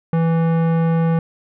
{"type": "tone with tanh clipping", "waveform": "sine", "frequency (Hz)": 164.81, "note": "E3", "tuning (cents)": 0, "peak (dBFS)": -16, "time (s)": [0.13, 1.19], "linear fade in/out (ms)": 2, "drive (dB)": 17, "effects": []}